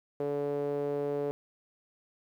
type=tone with band-pass filter; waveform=sawtooth; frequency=143.8 Hz; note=D3; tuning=36 cents flat; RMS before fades=-32 dBFS; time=0.2-1.31 s; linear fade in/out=0 ms; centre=470 Hz; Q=4.7; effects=11-bit